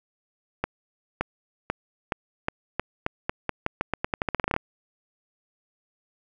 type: accelerating click train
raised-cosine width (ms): 0.5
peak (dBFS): -9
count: 23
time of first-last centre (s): 0.64-4.564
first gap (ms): 570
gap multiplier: 0.86
effects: none